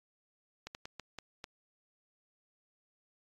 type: slowing click train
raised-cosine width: 0.2 ms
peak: -25 dBFS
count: 6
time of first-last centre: 0.67-1.442 s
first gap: 79 ms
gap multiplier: 1.34
effects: AAC 32 kbps